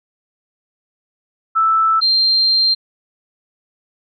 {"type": "tone pair in turn", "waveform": "sine", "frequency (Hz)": [1318.5, 4170], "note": ["E6", "C8"], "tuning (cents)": [0, -7], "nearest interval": "octave + minor sixth", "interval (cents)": 1993, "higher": "second", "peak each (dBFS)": -11, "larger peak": "neither", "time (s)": [[1.55, 2.01], [2.01, 2.75]], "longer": "second", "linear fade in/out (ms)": 20, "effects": []}